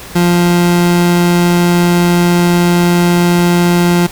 30% pulse tone, 174.61 Hz, F3, in tune, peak -5 dBFS, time 0.15-4.07 s, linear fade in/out 10 ms, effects pink hiss -30 dBFS RMS until 4.11 s

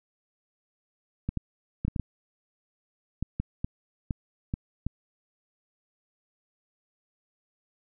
clicks, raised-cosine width 5 ms, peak -16 dBFS, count 12, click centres 1.29 / 1.373 / 1.85 / 1.881 / 1.962 / 1.997 / 3.226 / 3.4 / 3.645 / 4.108 / 4.539 / 4.866 s, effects none

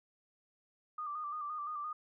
sine tone with vibrato, 1200 Hz, D6, 37 cents sharp, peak -37 dBFS, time 0.98-1.93 s, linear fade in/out 5 ms, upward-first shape square, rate 5.8 Hz, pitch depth 43 cents each way, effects none

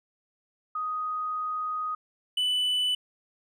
sine / triangle tone pair in turn, 1248 / 2987 Hz, D#6 / F#7, +5 / +16 cents, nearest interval octave + minor third, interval 1511 cents, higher second, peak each -28 / -22 dBFS, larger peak second, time 0.75-1.95 / 2.37-2.95 s, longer first, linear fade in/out 5 ms, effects none

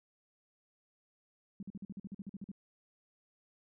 sine tone bursts, 197 Hz, G3, 9 cents sharp, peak -40 dBFS, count 13, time 1.6-2.516 s, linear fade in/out 2 ms, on 28 ms, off 46 ms, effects none

